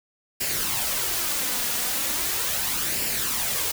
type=noise with flanger; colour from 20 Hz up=white; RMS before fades=-26 dBFS; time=0.4-3.72 s; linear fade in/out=10 ms; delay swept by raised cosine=0.4 to 4.2 ms; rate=0.38 Hz; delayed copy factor=+0.5; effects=none